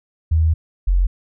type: tone pair in turn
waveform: sine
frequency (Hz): 80.1 / 44.95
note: E2 / F#1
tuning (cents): -49 / -49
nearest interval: minor seventh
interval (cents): 1000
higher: first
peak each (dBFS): -12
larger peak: neither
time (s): 0.31-0.54 / 0.87-1.07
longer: first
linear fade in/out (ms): 10
effects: none